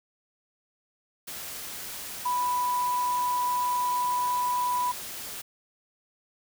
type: tone in noise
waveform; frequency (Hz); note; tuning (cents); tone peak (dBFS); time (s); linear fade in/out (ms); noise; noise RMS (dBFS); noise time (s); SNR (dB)
sine; 987.8; B5; 0; -24; 2.25-4.92; 10; white; -38; 1.27-5.42; +11
effects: none